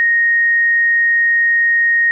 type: tone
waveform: sine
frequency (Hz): 1864.7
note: A#6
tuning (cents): 0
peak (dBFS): -10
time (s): 0-2.11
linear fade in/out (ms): 0
effects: none